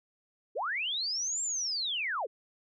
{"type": "linear two-way sweep", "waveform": "sine", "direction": "up then down", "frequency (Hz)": [357.2, 7500, 357.2], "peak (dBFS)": -30, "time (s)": [0.55, 2.27], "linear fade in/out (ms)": 20, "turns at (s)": 1.42, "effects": []}